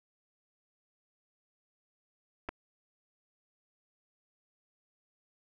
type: clicks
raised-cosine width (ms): 0.5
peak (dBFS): -23 / -22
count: 2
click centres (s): 2.488 / 2.491
effects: none